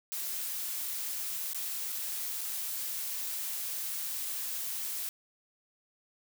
blue noise with dropouts, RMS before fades -36 dBFS, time 0.12-5.09 s, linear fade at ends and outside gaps 0 ms, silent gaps 1.533-1.546 / 1.921-1.925 / 2.409-2.413 s, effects none

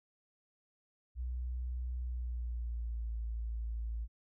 sine tone with pitch glide, 61.74 to 56.29 Hz, B1 to A1, 0 to +40 cents, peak -35 dBFS, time 1.15-4.08 s, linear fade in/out 50 ms, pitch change -160 cents, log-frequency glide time 2-3.14 s, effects none

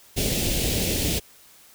pink band-stop noise, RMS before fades -24 dBFS, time 0.16-1.2 s, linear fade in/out 20 ms, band 600 to 2400 Hz, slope 24 dB/octave, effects white hiss -52 dBFS RMS until 1.74 s

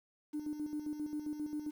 triangle tone with tremolo, 300 Hz, D4, 37 cents sharp, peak -31 dBFS, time 0.33-1.71 s, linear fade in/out 20 ms, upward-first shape square, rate 7.5 Hz, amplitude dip 65%, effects tanh soft clip ceiling -32 dBFS + 10-bit

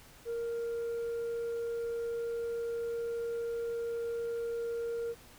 sine tone, 466.2 Hz, A#4, in tune, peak -30 dBFS, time 0.25-5.15 s, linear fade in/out 50 ms, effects tanh soft clip ceiling -32 dBFS + pink hiss -56 dBFS RMS until 5.38 s

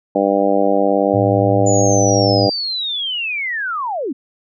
harmonic tone, 99.1 Hz, G2, 19 cents sharp, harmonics 2 / 3 / 4 / 5 / 6 / 7 / 8, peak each -23 / -19 / -23 / -18 / -18 / -22 / -22 dBFS, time 0.15-2.5 s, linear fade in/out 5 ms
sine tone, 110 Hz, A2, in tune, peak -17 dBFS, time 1.13-2.48 s, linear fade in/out 20 ms
sine linear sweep, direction down, 7040 to 230.8 Hz, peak -19 dBFS, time 1.66-4.13 s, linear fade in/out 10 ms
effects none

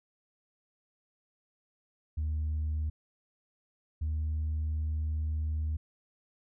sine tone pair in turn, 77 / 77.49 Hz, D#2 / D#2, -17 / -7 cents, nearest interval unison, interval 10 cents, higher second, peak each -27 dBFS, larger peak neither, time 2.17-2.9 / 4.01-5.77 s, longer second, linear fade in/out 10 ms, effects tanh soft clip ceiling -27 dBFS

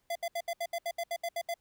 square tone bursts, 681 Hz, F5, 44 cents flat, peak -32 dBFS, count 12, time 0.1-1.541 s, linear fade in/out 5 ms, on 55 ms, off 71 ms, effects pink hiss -75 dBFS RMS until 1.6 s

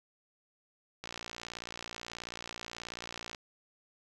click train, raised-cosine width 0.2 ms, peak -23 dBFS, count 136, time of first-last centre 1.04-3.348 s, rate 58.5 Hz, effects none

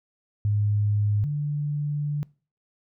sine tone pair in turn, 103.83 / 146.84 Hz, G#2 / D3, 0 / 0 cents, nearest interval tritone, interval 600 cents, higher second, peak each -20 / -24 dBFS, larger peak first, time 0.45-1.24 / 1.24-2.23 s, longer second, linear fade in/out 0 ms, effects noise-tail reverb RT60 0.4 s tail -24 dB re dry

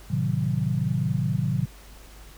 sine chord, A diminished seventh, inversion none, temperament equal, 110 / 130.81 / 155.56 / 185 Hz, A2 / C3 / Eb3 / Gb3, 0 / 0 / 0 / 0 cents, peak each -29 / -26 / -27 / -29 dBFS, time 0.1-1.66 s, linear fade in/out 10 ms, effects added 50 Hz sine -45 dBFS peak until 2.37 s + pink hiss -50 dBFS RMS until 2.37 s

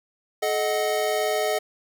square chord, D# diminished, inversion second, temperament equal with one note detuned, 429.2 / 622.3 / 740 Hz, A4 / D#5 / F#5, -43 / 0 / 0 cents, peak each -27 / -26 / -29 dBFS, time 0.42-1.59 s, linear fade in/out 10 ms, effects none

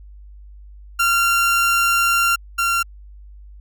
30% pulse tone pair in turn, 1381 / 1376.1 Hz, F6 / F6, -20 / -26 cents, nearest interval unison, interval 6 cents, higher first, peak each -12 / -14 dBFS, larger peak first, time 0.99-2.36 / 2.58-2.83 s, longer first, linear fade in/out 10 ms, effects added 50 Hz sine -38 dBFS peak until 3.6 s

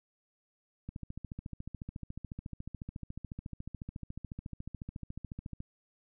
click train, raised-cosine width 5 ms, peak -28 dBFS, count 67, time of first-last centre 0.89-5.604 s, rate 14 Hz, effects none

